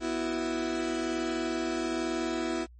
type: chord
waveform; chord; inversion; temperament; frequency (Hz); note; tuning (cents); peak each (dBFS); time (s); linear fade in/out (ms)
35% pulse; B suspended fourth; none; just; 246.9 / 329.3 / 370.4; B3 / E4 / F#4; 0 / -2 / +2; -34 / -29 / -34; 0-2.67; 50
effects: added 60 Hz sine -49 dBFS peak until 2.79 s + MP3 32 kbps